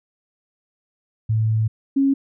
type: tone pair in turn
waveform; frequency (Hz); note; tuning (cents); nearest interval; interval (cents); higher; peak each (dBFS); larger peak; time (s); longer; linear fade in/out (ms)
sine; 110.2 / 273.9; A2 / C#4; +3 / -21; octave + major third; 1576; second; -16 / -14; second; 1.29-1.68 / 1.96-2.14; first; 10
effects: none